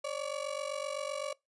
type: ring-modulated tone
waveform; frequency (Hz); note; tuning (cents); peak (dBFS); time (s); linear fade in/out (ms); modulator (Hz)
35% pulse; 570; C#5; +48; -30; 0.04-1.33; 5; 23.9
effects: noise-tail reverb RT60 0.2 s tail -24 dB re dry + resampled to 24000 Hz